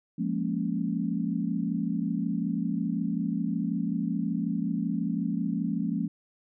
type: chord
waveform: sine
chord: Bb minor seventh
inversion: second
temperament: equal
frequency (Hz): 174.61 / 207.7 / 233.1 / 277.2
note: F3 / Ab3 / Bb3 / Db4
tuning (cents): 0 / 0 / 0 / 0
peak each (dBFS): -31 / -31 / -32 / -33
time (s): 0.18-6.08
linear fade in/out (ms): 10
effects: none